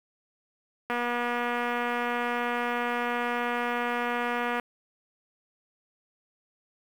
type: click train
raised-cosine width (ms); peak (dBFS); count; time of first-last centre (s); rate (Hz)
0.5; -15; 892; 0.9-4.597; 241
effects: high-pass 150 Hz 12 dB/octave + 8-bit